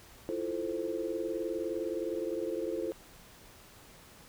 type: chord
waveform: sine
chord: F major seventh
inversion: third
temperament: equal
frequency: 329.6 / 349.2 / 440 / 523.3 Hz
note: E4 / F4 / A4 / C5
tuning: 0 / 0 / 0 / 0 cents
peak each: -38 / -37 / -37 / -38 dBFS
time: 0.29-2.92 s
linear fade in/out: 0 ms
effects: pink hiss -55 dBFS RMS until 4.28 s